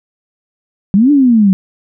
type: exponential two-way sweep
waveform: sine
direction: up then down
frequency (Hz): 185 to 299.3 to 185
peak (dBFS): -5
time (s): 0.94-1.53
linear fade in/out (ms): 0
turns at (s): 1.11
effects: none